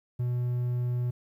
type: tone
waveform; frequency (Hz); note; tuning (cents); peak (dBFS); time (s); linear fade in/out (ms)
triangle; 122.8; B2; -9; -24; 0.19-1.11; 10
effects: 11-bit